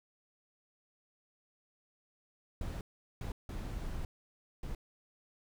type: noise bursts at uneven times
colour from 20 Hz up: brown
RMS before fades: -39 dBFS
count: 4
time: 2.61-2.81 / 3.21-3.32 / 3.49-4.05 / 4.63-4.75 s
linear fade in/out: 2 ms
effects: none